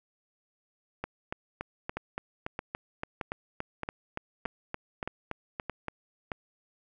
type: two click trains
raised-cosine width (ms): 0.5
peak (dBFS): -18 / -18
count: 8 / 18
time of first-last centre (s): 1.97-6.318 / 1.04-5.883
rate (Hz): 1.61 / 3.51
effects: none